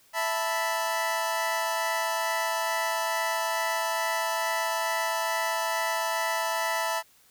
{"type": "chord", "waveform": "25% pulse", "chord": "E suspended fourth", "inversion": "none", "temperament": "equal", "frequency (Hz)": [659.3, 880, 987.8], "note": ["E5", "A5", "B5"], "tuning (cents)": [0, 0, 0], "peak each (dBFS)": -27, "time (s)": [0.13, 7.03], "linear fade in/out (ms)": 50, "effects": ["white hiss -60 dBFS RMS until 7.3 s"]}